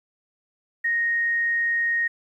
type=tone; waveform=sine; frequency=1864.7 Hz; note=A#6; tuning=in tune; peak=-20 dBFS; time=0.84-2.08 s; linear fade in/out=10 ms; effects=10-bit